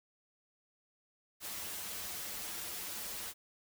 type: noise with comb filter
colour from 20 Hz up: white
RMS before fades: -42 dBFS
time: 1.4-3.34 s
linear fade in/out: 50 ms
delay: 7.6 ms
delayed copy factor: -1
effects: none